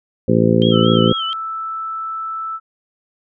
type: harmonic tone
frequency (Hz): 56.4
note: A1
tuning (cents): +44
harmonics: 2 / 3 / 4 / 5 / 6 / 7 / 8 / 9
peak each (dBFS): -19 / -17 / -16 / -23 / -20 / -19 / -26 / -19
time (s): 0.28-1.13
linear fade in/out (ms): 5
type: tone with vibrato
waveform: sine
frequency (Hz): 3136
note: G7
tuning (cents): 0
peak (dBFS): -21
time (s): 0.62-1.33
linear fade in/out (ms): 0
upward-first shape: sine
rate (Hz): 4.3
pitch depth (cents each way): 94
type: tone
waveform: sine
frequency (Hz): 1318.5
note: E6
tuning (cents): 0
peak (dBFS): -22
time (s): 0.71-2.6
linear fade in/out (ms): 50
effects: none